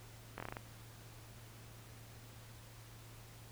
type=slowing click train; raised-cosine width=0.5 ms; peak=-27 dBFS; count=7; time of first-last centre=0.38-0.569 s; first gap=21 ms; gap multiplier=1.16; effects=added 113 Hz sine -55 dBFS peak until 3.51 s + pink hiss -58 dBFS RMS until 3.51 s